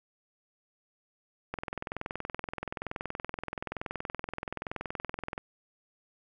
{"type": "click train", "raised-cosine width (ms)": 0.5, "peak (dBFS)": -19, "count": 82, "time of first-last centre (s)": [1.54, 5.379], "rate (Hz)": 21.1, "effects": []}